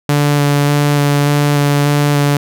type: tone with vibrato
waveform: sawtooth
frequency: 144.7 Hz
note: D3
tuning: 25 cents flat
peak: -6 dBFS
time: 0.09-2.37 s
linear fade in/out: 2 ms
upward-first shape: square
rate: 1.7 Hz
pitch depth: 10 cents each way
effects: none